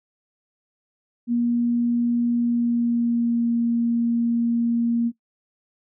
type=tone with pitch glide; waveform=sine; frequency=238 to 234.3 Hz; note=A#3 to A#3; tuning=+36 to +9 cents; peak=-18 dBFS; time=1.27-5.12 s; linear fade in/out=50 ms; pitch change=-27 cents; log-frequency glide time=2.33-3.51 s; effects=noise-tail reverb RT60 0.1 s tail -19 dB re dry